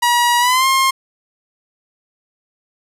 sawtooth tone with pitch glide, 960 to 1065.2 Hz, B5 to C6, -49 to +31 cents, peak -8 dBFS, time 0.02-0.91 s, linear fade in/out 10 ms, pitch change +180 cents, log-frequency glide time 0.39-0.66 s, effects resampled to 32000 Hz + 8-bit

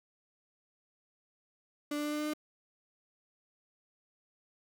35% pulse tone with pitch steps, 293.7 / 295.6 / 297.5 / 299.4 / 301.3 / 303.2 Hz, D4 / D4 / D4 / D4 / D4 / D#4, 0 / +11 / +22 / +33 / +44 / -45 cents, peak -31 dBFS, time 1.91-2.336 s, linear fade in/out 5 ms, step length 71 ms, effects none

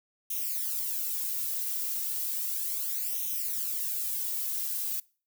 violet noise with flanger, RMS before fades -32 dBFS, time 0.3-5 s, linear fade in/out 5 ms, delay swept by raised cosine 0.32 to 2.52 ms, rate 0.34 Hz, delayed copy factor +0.85, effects noise-tail reverb RT60 0.4 s tail -24 dB re dry

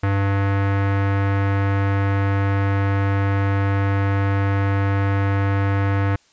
square tone with low-pass filter, 98.8 Hz, G2, 14 cents sharp, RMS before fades -19 dBFS, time 0.03-6.16 s, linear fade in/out 5 ms, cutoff 1800 Hz, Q 1.8, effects white hiss -57 dBFS RMS until 6.32 s + resampled to 16000 Hz

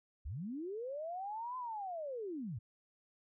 sine linear two-way sweep, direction up then down, 52.1 to 1029 to 93.1 Hz, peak -39 dBFS, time 0.25-2.59 s, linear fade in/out 10 ms, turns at 1.57 s, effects none

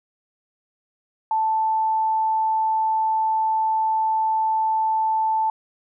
sine tone, 880 Hz, A5, in tune, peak -18 dBFS, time 1.31-5.5 s, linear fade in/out 2 ms, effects none

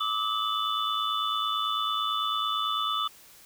sine tone cluster, 1172 / 1281 / 2979 / 3513 Hz, D6 / E6 / F#7 / A7, -4 / -50 / +11 / -3 cents, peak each -30 / -31 / -35 / -31 dBFS, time 0-3.08 s, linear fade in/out 10 ms, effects white hiss -53 dBFS RMS until 3.45 s

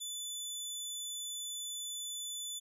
20% pulse tone, 3490 Hz, A7, 15 cents flat, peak -33 dBFS, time 0-2.6 s, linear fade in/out 20 ms, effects none

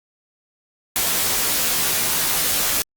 white noise with comb filter, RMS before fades -20 dBFS, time 0.96-2.82 s, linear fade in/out 0 ms, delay 15 ms, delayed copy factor -0.85, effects Opus 48 kbps

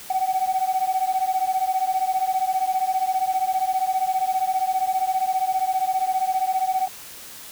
sine beating tone pair, 748 / 763 Hz, F#5 / G5, +19 / -47 cents, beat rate 15 Hz, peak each -21 / -22 dBFS, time 0.1-6.88 s, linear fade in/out 5 ms, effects tanh soft clip ceiling -15 dBFS + white hiss -40 dBFS RMS until 7.51 s

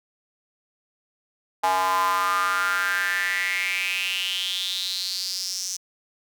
square tone with high-pass filter sweep, 93.1 Hz, F#2, 11 cents sharp, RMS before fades -25 dBFS, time 1.63-5.77 s, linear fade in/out 10 ms, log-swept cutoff 850 to 6000 Hz, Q 6.5, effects none

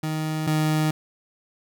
30% pulse tone pair in turn, 156.1 / 154.93 Hz, D#3 / D#3, +6 / -7 cents, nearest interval unison, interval 13 cents, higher first, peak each -22 / -17 dBFS, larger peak second, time 0.03-0.47 / 0.47-0.91 s, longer neither, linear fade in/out 5 ms, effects none

